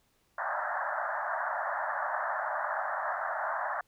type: band-pass noise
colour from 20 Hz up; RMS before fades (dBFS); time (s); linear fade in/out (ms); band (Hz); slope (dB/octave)
pink; -33; 0.38-3.81; 5; 600 to 1800; 96
effects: pink hiss -71 dBFS RMS until 3.87 s